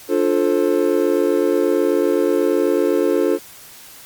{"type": "chord", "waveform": "triangle", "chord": "D minor seventh", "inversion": "none", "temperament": "just", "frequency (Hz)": [293.7, 352.4, 440.5, 528.6], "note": ["D4", "F4", "A4", "C5"], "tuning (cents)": [0, 16, 2, 18], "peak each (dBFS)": [-19, -17, -17, -20], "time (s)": [0.08, 3.39], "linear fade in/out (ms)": 50, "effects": ["white hiss -41 dBFS RMS until 4.05 s", "Opus 48 kbps"]}